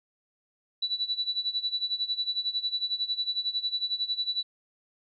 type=tone with tremolo; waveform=sine; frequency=3951 Hz; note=B7; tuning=in tune; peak=-24 dBFS; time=0.82-4.43 s; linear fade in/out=5 ms; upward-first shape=sine; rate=11 Hz; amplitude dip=85%; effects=none